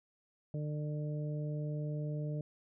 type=harmonic tone; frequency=150 Hz; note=D3; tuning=37 cents sharp; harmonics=1 / 2 / 3 / 4; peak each=-35 / -46 / -47 / -47 dBFS; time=0.54-2.41 s; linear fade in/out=2 ms; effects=none